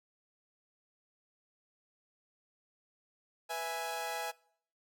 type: chord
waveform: sawtooth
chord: E major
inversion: second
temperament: equal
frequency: 493.9 / 659.3 / 830.6 Hz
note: B4 / E5 / G#5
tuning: 0 / 0 / 0 cents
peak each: -40 / -37 / -34 dBFS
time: 3.49-4.32 s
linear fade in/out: 20 ms
effects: noise-tail reverb RT60 0.6 s tail -23 dB re dry